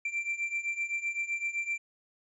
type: beating tone pair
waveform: triangle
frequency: 2349 / 2356.8 Hz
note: D7 / D7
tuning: 0 / +6 cents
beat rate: 7.8 Hz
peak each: -34 / -31 dBFS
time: 0.05-1.78 s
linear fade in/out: 5 ms
effects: resampled to 22050 Hz